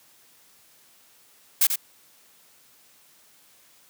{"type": "noise with echo", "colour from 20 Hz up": "blue", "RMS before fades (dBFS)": -18, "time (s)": [1.61, 1.67], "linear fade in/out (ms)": 5, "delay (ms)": 89, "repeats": 1, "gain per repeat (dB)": -7, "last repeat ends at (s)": 1.759, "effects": ["white hiss -57 dBFS RMS until 3.89 s", "high-pass 100 Hz 12 dB/octave"]}